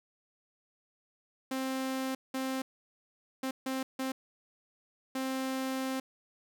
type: tone bursts at uneven times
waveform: sawtooth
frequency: 263.4 Hz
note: C4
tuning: 12 cents sharp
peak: -28 dBFS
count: 6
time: 1.51-2.15 / 2.34-2.62 / 3.43-3.51 / 3.66-3.83 / 3.99-4.12 / 5.15-6 s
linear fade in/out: 5 ms
effects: none